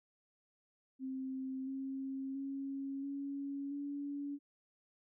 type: tone with pitch steps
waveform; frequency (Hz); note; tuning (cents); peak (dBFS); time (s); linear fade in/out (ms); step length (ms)
sine; 263.2 / 268.4 / 273.7 / 279.2 / 284.7; C4 / C4 / C#4 / C#4 / C#4; +10 / +44 / -22 / +13 / +46; -38; 0.99-4.39; 50; 680
effects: none